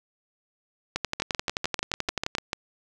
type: two click trains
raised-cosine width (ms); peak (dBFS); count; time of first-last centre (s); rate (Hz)
0.2; -9 / -10; 17 / 10; 0.96-2.351 / 1.2-2.531; 11.5 / 6.76
effects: none